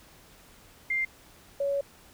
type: tone pair in turn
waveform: sine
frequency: 2101 / 560.5 Hz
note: C7 / C#5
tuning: +7 / +19 cents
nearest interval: octave + major seventh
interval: 2288 cents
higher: first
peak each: -25 dBFS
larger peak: neither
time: 0.9-1.05 / 1.6-1.81 s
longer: second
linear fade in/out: 5 ms
effects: pink hiss -55 dBFS RMS until 2.13 s